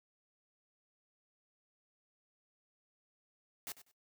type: noise with echo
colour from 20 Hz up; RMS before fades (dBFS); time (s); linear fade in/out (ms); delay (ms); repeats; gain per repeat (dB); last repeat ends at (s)
white; -43; 3.67-3.72; 0; 97; 2; -14; 3.914
effects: noise-tail reverb RT60 0.1 s tail -18 dB re dry + high-pass 80 Hz 12 dB/octave